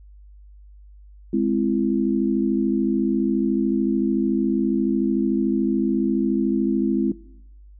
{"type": "chord", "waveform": "sine", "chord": "Ab augmented", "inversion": "none", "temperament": "equal with one note detuned", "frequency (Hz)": [207.7, 261.6, 334.8], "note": ["Ab3", "C4", "E4"], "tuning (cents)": [0, 0, 27], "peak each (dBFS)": -22, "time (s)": [1.33, 7.12], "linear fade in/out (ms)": 5, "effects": ["noise-tail reverb RT60 0.8 s tail -20 dB re dry", "added 50 Hz sine -43 dBFS peak until 7.79 s"]}